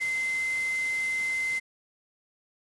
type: tone in noise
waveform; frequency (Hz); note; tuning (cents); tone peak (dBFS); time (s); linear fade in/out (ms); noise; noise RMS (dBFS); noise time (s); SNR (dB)
sine; 2068; C7; -21; -26; 0-1.6; 20; white; -41; 0-1.6; +12
effects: resampled to 24000 Hz